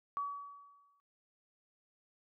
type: tone with exponential decay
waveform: sine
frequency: 1137 Hz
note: C#6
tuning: 44 cents sharp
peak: -32 dBFS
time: 0.17-1 s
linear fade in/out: 0 ms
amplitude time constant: 180 ms
effects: noise-tail reverb RT60 0.2 s tail -21 dB re dry